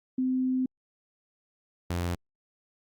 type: tone pair in turn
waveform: sine / sawtooth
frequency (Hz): 257.5 / 87.23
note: C4 / F2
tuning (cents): -28 / -2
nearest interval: octave + perfect fifth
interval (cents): 1874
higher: first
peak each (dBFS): -24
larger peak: neither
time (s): 0.18-0.66 / 1.9-2.15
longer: first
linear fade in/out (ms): 5
effects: Opus 48 kbps